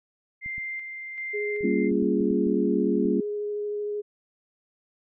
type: tone with tremolo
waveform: sine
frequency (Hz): 2093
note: C7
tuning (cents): 0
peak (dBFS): -30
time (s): 0.41-1.91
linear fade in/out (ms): 50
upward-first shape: square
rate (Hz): 1.3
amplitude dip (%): 40
type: clicks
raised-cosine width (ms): 5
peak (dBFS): -33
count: 9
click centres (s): 0.461 / 0.581 / 1.609 / 1.916 / 2.025 / 2.208 / 2.31 / 2.467 / 3.054
type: tone with vibrato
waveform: sine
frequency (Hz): 415.3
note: G#4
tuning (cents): 0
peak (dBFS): -27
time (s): 1.33-4.02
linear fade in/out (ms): 20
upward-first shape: sine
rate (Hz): 13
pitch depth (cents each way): 9
type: chord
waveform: sine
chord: G half-diminished seventh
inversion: none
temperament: equal with one note detuned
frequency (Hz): 196 / 233.1 / 279.1 / 349.2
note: G3 / Bb3 / Db4 / F4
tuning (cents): 0 / 0 / +12 / 0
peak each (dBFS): -27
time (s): 1.63-3.21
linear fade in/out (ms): 10
effects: none